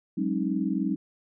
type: tone cluster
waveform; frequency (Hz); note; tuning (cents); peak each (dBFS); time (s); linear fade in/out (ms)
sine; 185.9 / 205.9 / 269.4 / 312.2; F#3 / G#3 / C#4 / D#4; +8 / -15 / -49 / +6; -30; 0.17-0.96; 10
effects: none